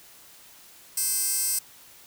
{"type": "tone with high-pass filter", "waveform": "15% pulse", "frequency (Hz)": 521, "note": "C5", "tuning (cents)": -7, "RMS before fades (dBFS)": -26, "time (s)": [0.97, 1.59], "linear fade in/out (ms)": 5, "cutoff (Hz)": 8300, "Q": 1.7, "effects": ["white hiss -51 dBFS RMS until 2.06 s"]}